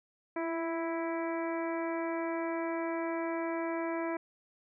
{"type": "harmonic tone with a mistuned harmonic", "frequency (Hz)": 329.6, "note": "E4", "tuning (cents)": 0, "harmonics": [1, 2, 3, 4, 5, 6, 7], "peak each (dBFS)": [-34, -37, -40, -46, -46, -47, -47], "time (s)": [0.36, 4.17], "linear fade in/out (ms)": 5, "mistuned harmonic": 1, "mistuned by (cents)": 23, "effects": []}